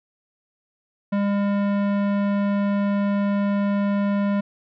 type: tone with tanh clipping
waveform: sine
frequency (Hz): 201.6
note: G3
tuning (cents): +49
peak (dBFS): -21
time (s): 1.12-4.41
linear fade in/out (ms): 10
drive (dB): 18
effects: none